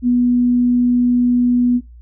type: tone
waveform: sine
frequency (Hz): 244.8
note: B3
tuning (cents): -15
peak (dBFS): -11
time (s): 0.02-1.81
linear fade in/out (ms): 50
effects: noise-tail reverb RT60 0.2 s tail -18 dB re dry + added 59 Hz sine -37 dBFS peak until 2.01 s